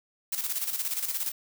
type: noise with tremolo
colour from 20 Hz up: blue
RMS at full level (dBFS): -29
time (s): 0.32-1.32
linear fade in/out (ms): 5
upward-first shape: square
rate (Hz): 17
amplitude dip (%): 60
effects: none